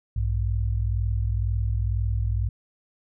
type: tone pair together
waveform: sine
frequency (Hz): 59.67 / 101.7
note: A#1 / G#2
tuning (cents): +41 / -36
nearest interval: major sixth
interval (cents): 923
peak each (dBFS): -24 / -25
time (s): 0.16-2.49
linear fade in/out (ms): 5
effects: none